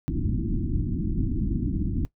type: low-pass noise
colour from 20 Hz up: pink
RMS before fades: -26 dBFS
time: 0.08-2.05 s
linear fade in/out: 0 ms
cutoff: 340 Hz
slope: 96 dB/octave
effects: noise-tail reverb RT60 0.1 s tail -18 dB re dry